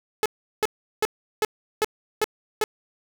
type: tone bursts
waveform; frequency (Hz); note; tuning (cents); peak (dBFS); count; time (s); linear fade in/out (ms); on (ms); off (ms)
sawtooth; 430; A4; -40; -15; 7; 0.23-2.639; 0; 27; 370
effects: none